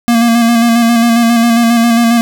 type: tone with vibrato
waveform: square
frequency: 233.1 Hz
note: A#3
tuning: in tune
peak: -7 dBFS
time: 0.08-2.21 s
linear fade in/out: 0 ms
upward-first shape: square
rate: 7.4 Hz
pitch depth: 26 cents each way
effects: none